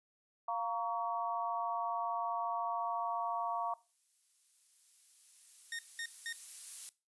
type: chord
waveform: sine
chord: Bb minor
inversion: second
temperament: equal with one note detuned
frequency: 698.5 / 932.3 / 1126.8 Hz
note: F5 / Bb5 / Db6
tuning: 0 / 0 / +28 cents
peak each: -38 dBFS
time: 0.48-3.74 s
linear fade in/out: 5 ms
type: noise with exponential growth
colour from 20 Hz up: violet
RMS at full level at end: -40 dBFS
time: 2.79-6.89 s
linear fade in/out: 0 ms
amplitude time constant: 890 ms
type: tone bursts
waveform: sawtooth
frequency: 1845 Hz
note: A#6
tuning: 18 cents flat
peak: -35 dBFS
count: 3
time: 5.72-6.327 s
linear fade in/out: 2 ms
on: 69 ms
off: 200 ms
effects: noise-tail reverb RT60 0.3 s tail -20 dB re dry + resampled to 24000 Hz